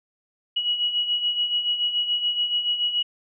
sine beating tone pair, 2910 / 2917 Hz, F#7 / F#7, -29 / -25 cents, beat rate 7 Hz, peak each -29 / -22 dBFS, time 0.56-3.03 s, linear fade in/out 10 ms, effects none

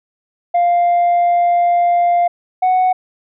sine tone pair in turn, 698.5 / 740 Hz, F5 / F#5, 0 / 0 cents, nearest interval minor second, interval 100 cents, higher second, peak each -8 dBFS, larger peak neither, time 0.54-2.28 / 2.62-2.93 s, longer first, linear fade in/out 10 ms, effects tanh soft clip ceiling -9 dBFS

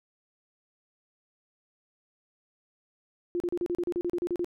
sine tone bursts, 350 Hz, F4, 4 cents sharp, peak -26 dBFS, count 13, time 3.35-4.445 s, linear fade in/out 0 ms, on 51 ms, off 36 ms, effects none

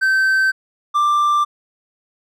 triangle tone pair in turn, 1547 / 1181.4 Hz, G6 / D6, -23 / +10 cents, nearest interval perfect fourth, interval 467 cents, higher first, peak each -11 dBFS, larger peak neither, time 0.01-0.52 / 0.94-1.45 s, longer neither, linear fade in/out 20 ms, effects none

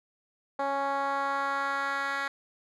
10% pulse tone with band-pass filter sweep, 277.2 Hz, C#4, in tune, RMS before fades -30 dBFS, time 0.59-2.28 s, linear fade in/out 5 ms, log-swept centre 730 to 1900 Hz, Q 1.5, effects none

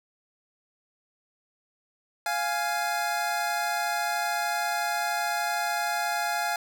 25% pulse tone pair together, 698.5 / 832.1 Hz, F5 / G#5, 0 / +3 cents, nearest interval minor third, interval 303 cents, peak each -25 / -25 dBFS, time 2.26-6.56 s, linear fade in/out 2 ms, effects none

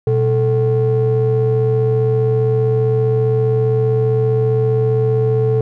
triangle ring-modulated tone, 158.8 Hz, D#3, 36 cents sharp, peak -7 dBFS, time 0.07-5.61 s, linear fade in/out 2 ms, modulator 280 Hz, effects none

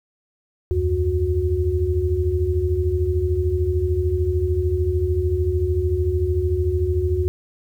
sine tone cluster, 76 / 89.4 / 365.8 Hz, D#2 / F2 / F#4, -40 / +41 / -20 cents, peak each -22 dBFS, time 0.71-7.28 s, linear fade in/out 0 ms, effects 9-bit

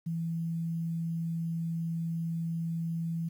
sine tone with quantisation, 165.8 Hz, E3, 10 cents sharp, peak -30 dBFS, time 0.06-3.29 s, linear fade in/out 10 ms, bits 10, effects none

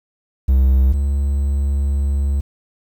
triangle tone pair in turn, 65.9 / 69.82 Hz, C2 / C#2, +13 / +13 cents, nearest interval minor second, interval 100 cents, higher second, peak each -8 / -13 dBFS, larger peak first, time 0.48-0.93 / 0.93-2.41 s, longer second, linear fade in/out 10 ms, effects 8-bit

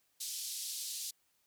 pink band-pass noise, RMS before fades -41 dBFS, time 0.2-1.11 s, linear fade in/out 10 ms, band 4000 to 13000 Hz, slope 24 dB/octave, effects white hiss -75 dBFS RMS until 1.46 s

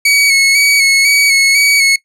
sawtooth tone with vibrato, 2227 Hz, C#7, 7 cents sharp, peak -4 dBFS, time 0.05-1.96 s, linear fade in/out 5 ms, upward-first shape square, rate 2 Hz, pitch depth 29 cents each way, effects noise-tail reverb RT60 0.1 s tail -19 dB re dry + low-pass 11000 Hz 12 dB/octave

